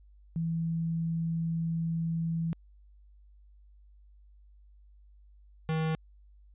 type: tone pair in turn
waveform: sine / square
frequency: 164.81 / 158.96 Hz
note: E3 / D#3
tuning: 0 / +37 cents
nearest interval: minor second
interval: 63 cents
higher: first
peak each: -28 dBFS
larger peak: neither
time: 0.36-2.53 / 5.69-5.95 s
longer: first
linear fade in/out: 0 ms
effects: added 50 Hz sine -54 dBFS peak until 6.54 s + resampled to 8000 Hz